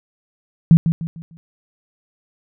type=tone with echo; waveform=sine; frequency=164.81 Hz; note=E3; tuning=in tune; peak=-4 dBFS; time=0.71-0.77 s; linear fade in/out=0 ms; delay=150 ms; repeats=4; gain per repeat=-9 dB; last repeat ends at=1.37 s; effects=none